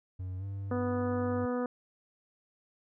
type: tone with pitch glide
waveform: triangle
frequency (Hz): 92.5 to 98.57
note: F#2 to G2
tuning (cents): 0 to +10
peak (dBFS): -33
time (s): 0.19-1.46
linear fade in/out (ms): 10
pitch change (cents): +110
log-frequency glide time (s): 0.38-0.44
type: harmonic tone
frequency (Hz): 246.9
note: B3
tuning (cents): 0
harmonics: 1 / 2 / 3 / 4 / 5 / 6 / 7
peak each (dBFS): -32 / -33 / -43 / -45 / -42 / -48 / -53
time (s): 0.71-1.66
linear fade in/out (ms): 2
effects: none